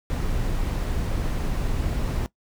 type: noise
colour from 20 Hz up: brown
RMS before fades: -25 dBFS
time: 0.1-2.26 s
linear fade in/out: 0 ms
effects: noise-tail reverb RT60 0.1 s tail -19 dB re dry